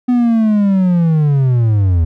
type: linear sweep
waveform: triangle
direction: down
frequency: 250.4 to 79.2 Hz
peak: -7 dBFS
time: 0.08-2.05 s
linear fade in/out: 10 ms
effects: none